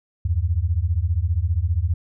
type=beating tone pair; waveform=sine; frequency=77.8 / 92.8 Hz; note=D#2 / F#2; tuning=0 / +6 cents; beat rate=15 Hz; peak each=-21 dBFS; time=0.25-1.94 s; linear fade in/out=5 ms; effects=none